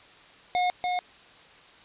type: tone with echo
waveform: square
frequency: 722 Hz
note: F#5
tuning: 43 cents flat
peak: -23 dBFS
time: 0.55-0.7 s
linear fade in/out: 0 ms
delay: 290 ms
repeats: 1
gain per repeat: -3 dB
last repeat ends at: 0.99 s
effects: white hiss -52 dBFS RMS until 1.84 s + resampled to 8000 Hz